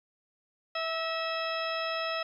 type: harmonic tone with a mistuned harmonic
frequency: 653 Hz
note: E5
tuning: 17 cents flat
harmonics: 1 / 2 / 3 / 4 / 5 / 6 / 8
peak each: -34 / -35 / -40 / -38 / -42 / -43 / -41 dBFS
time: 0.75-2.23 s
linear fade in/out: 5 ms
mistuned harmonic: 3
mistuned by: -35 cents
effects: 11-bit